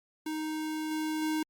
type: tone with level steps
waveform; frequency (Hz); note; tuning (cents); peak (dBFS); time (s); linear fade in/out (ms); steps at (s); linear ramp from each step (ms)
square; 311.4; D#4; +2; -33 / -31 / -29; 0.26-1.43; 5; 0.91 / 1.22; 2
effects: Opus 48 kbps